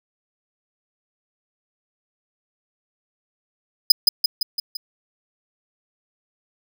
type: tone with echo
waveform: 45% pulse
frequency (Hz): 5000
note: D#8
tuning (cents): +8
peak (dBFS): -5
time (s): 3.9-3.92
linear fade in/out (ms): 5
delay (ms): 170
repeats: 5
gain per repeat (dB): -4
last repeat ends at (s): 4.77
effects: none